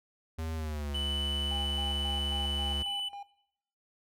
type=tone with pitch glide; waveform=square; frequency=80.4 to 71.22 Hz; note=E2 to C#2; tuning=-43 to +47 cents; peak=-34 dBFS; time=0.38-2.83 s; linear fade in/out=10 ms; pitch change=-210 cents; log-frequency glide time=0.55-0.93 s
type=tone; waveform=triangle; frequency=2991 Hz; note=F#7; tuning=18 cents sharp; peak=-31 dBFS; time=0.94-3.09 s; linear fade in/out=10 ms
type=tone with tremolo; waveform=triangle; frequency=806 Hz; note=G5; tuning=48 cents sharp; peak=-38 dBFS; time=1.51-3.23 s; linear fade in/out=5 ms; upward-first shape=square; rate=3.7 Hz; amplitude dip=75%
effects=noise-tail reverb RT60 0.8 s tail -20 dB re dry